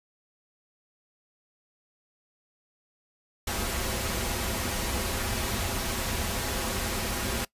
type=noise with comb filter; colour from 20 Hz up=pink; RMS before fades=-30 dBFS; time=3.47-7.45 s; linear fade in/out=5 ms; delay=6.7 ms; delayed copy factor=-0.6; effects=noise-tail reverb RT60 0.1 s tail -21 dB re dry + resampled to 32000 Hz